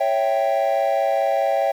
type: chord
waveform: triangle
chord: C# diminished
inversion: none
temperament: equal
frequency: 554.4 / 659.3 / 784 Hz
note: C#5 / E5 / G5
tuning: 0 / 0 / 0 cents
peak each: -19 dBFS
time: 0-1.72 s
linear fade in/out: 10 ms
effects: tanh soft clip ceiling -10 dBFS + 8-bit